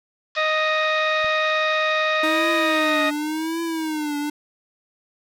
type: band-pass noise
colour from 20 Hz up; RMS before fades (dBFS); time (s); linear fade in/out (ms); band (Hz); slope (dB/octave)
white; -37; 0.35-3.1; 2; 1000 to 5300; 48
type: harmonic tone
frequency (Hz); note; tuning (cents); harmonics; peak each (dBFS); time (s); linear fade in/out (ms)
622.3; D#5; 0; 1 / 2 / 3 / 4 / 6; -23 / -24 / -24 / -27 / -29; 0.36-3.11; 20
type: click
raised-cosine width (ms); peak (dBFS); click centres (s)
5; -29; 1.245
type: tone with vibrato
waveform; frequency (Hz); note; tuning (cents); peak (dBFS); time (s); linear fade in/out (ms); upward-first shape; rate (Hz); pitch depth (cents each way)
square; 311.8; D#4; +4; -24; 2.23-4.3; 5; triangle; 0.9; 130
effects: none